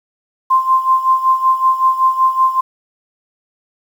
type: tone with tremolo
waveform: sine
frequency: 1046.5 Hz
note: C6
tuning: in tune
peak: -7 dBFS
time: 0.5-2.61 s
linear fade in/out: 10 ms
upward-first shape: sine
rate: 5.3 Hz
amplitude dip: 75%
effects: 7-bit